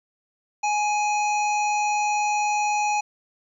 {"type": "harmonic tone with a mistuned harmonic", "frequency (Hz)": 836, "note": "G#5", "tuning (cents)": 11, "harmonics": [1, 3, 5, 7, 8], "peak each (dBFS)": [-21, -28, -41, -36, -37], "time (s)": [0.63, 3.01], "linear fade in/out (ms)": 10, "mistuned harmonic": 8, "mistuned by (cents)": 54, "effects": ["10-bit"]}